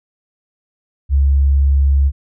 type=tone; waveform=sine; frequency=69.3 Hz; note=C#2; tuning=in tune; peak=-9 dBFS; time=1.09-2.12 s; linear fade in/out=50 ms; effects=none